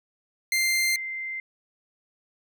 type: tone pair in turn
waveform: sawtooth / sine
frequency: 2093 / 2084 Hz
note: C7 / C7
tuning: 0 / -7 cents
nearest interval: unison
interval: 7 cents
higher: first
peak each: -18 / -30 dBFS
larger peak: first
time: 0.52-0.96 / 0.96-1.4 s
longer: neither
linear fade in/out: 2 ms
effects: none